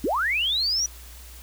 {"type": "linear sweep", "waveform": "sine", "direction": "up", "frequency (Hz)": [219.8, 5920], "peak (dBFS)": -21, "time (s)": [0.04, 0.86], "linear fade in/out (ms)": 2, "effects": ["added 60 Hz sine -42 dBFS peak until 1.42 s", "white hiss -47 dBFS RMS until 1.42 s"]}